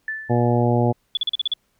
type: tone with exponential decay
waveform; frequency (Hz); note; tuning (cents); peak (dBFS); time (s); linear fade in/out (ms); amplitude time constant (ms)
sine; 1755; A6; -5; -22; 0.08-0.64; 2; 120
type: harmonic tone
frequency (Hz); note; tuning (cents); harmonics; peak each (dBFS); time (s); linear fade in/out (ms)
120; B2; -49; 1 / 2 / 3 / 4 / 5 / 6 / 7; -19 / -22 / -24 / -25 / -26 / -27 / -27; 0.29-0.93; 20
type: tone bursts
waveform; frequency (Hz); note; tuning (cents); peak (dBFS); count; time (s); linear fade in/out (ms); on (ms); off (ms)
sine; 3440; A7; -40; -18; 7; 1.15-1.537; 2; 21; 40
effects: pink hiss -67 dBFS RMS until 1.79 s